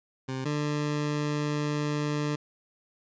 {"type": "tone pair in turn", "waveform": "20% pulse", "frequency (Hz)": [131.5, 148.33], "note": ["C3", "D3"], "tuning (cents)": [9, 18], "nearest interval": "major second", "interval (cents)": 209, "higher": "second", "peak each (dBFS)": [-26, -22], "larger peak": "second", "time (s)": [[0.28, 0.45], [0.45, 2.36]], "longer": "second", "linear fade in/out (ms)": 10, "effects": ["resampled to 16000 Hz"]}